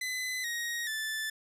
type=tone with pitch steps; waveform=sawtooth; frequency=2016 / 1881 / 1755 Hz; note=B6 / A#6 / A6; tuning=+35 / +15 / -5 cents; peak=-29 dBFS; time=0.01-1.3 s; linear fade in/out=5 ms; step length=430 ms; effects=resampled to 32000 Hz